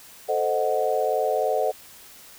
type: chord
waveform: sine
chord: A diminished seventh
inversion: none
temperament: equal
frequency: 440 / 523.3 / 622.3 / 740 Hz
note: A4 / C5 / Eb5 / Gb5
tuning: 0 / 0 / 0 / 0 cents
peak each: -26 dBFS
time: 0.28-1.72 s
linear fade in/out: 20 ms
effects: white hiss -47 dBFS RMS until 2.38 s